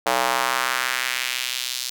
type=tone with high-pass filter sweep; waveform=square; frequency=63 Hz; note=B1; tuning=35 cents sharp; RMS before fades=-24 dBFS; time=0.06-1.9 s; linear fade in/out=5 ms; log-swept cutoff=680 to 4500 Hz; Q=1.5; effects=none